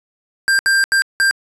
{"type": "tone bursts at uneven times", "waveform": "square", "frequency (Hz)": 1587, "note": "G6", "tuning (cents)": 21, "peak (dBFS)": -12, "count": 4, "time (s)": [[0.48, 0.59], [0.66, 0.84], [0.92, 1.02], [1.2, 1.31]], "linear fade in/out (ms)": 0, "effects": ["resampled to 24000 Hz", "9-bit"]}